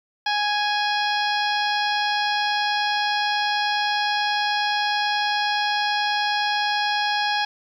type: harmonic tone with a mistuned harmonic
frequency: 830.6 Hz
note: G#5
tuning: in tune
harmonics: 1 / 2 / 3 / 4 / 5 / 6 / 7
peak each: -23 / -26 / -31 / -29 / -32 / -32 / -36 dBFS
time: 0.26-7.45 s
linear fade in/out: 5 ms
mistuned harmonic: 7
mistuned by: -90 cents
effects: 9-bit